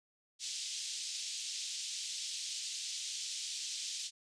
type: band-pass noise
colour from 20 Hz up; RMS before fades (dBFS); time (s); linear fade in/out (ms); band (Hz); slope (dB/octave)
white; -41; 0.39-4.11; 50; 3100 to 7100; 24
effects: resampled to 22050 Hz